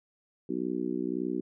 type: harmonic tone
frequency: 61.74 Hz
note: B1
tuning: in tune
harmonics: 3 / 4 / 5 / 6 / 7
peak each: -38 / -35 / -33 / -34 / -46 dBFS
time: 0.49-1.41 s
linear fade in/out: 5 ms
effects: none